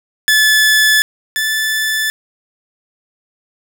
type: tone pair in turn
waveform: sawtooth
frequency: 1730 / 1749.1 Hz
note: A6 / A6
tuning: -30 / -11 cents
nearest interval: unison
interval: 19 cents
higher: second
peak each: -5 / -11 dBFS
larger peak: first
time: 0.28-1.02 / 1.36-2.1 s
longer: neither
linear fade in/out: 0 ms
effects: none